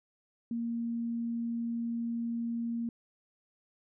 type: tone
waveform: sine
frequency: 233.1 Hz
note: A#3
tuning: in tune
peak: -31 dBFS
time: 0.51-2.89 s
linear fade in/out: 2 ms
effects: none